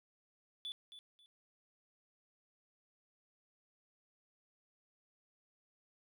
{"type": "tone with echo", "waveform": "triangle", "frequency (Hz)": 3465, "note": "A7", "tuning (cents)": -27, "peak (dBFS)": -38, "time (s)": [0.65, 0.72], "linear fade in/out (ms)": 0, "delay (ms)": 270, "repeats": 2, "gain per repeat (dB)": -12, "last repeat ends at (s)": 1.26, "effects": ["tanh soft clip ceiling -36 dBFS"]}